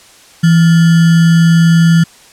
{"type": "tone with sample-and-hold", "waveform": "sine", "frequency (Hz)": 166, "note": "E3", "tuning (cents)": 12, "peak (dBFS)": -4, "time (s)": [0.43, 2.04], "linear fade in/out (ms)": 10, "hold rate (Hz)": 1575, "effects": ["white hiss -41 dBFS RMS until 2.32 s", "low-pass 9000 Hz 12 dB/octave"]}